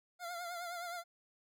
25% pulse tone with vibrato, 697 Hz, F5, 4 cents flat, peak -37 dBFS, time 0.19-1.04 s, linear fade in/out 50 ms, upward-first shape triangle, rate 9.6 Hz, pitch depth 65 cents each way, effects none

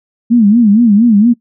sine tone with vibrato, 220 Hz, A3, in tune, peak -4 dBFS, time 0.3-1.34 s, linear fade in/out 20 ms, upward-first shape sine, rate 4.3 Hz, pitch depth 170 cents each way, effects noise-tail reverb RT60 0.1 s tail -21 dB re dry

